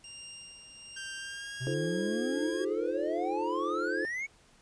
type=tone with tremolo; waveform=15% pulse; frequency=2794 Hz; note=F7; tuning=in tune; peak=-36 dBFS; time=0.04-1.74 s; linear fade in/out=2 ms; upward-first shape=sine; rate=1.2 Hz; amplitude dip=50%
type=tone with pitch glide; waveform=sawtooth; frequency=1573 to 1637.9 Hz; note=G6 to G#6; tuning=+6 to -24 cents; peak=-36 dBFS; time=0.96-2.65 s; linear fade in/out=10 ms; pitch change=+70 cents; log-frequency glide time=1.16-1.53 s
type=exponential sweep; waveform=triangle; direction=up; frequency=123.47 to 2257 Hz; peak=-31 dBFS; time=1.6-4.27 s; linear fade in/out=20 ms
type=chord; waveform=sine; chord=F dominant seventh; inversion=third; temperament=equal with one note detuned; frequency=311.1 / 349.2 / 434.7 / 523.3 Hz; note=Eb4 / F4 / A4 / C5; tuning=0 / 0 / -21 / 0 cents; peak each=-37 / -35 / -36 / -37 dBFS; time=1.67-4.05 s; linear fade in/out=0 ms
effects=pink hiss -62 dBFS RMS until 4.61 s + resampled to 22050 Hz